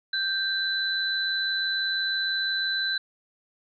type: tone pair together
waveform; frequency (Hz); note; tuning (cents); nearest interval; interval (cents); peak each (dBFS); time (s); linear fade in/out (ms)
sine; 1568 / 4007; G6 / B7; 0 / +24; octave + major third; 1624; -27; 0.13-2.98; 5
effects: none